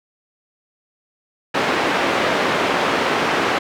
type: band-pass noise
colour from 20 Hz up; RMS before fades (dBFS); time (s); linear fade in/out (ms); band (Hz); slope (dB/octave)
pink; -19; 1.54-3.59; 10; 320 to 2600; 12
effects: none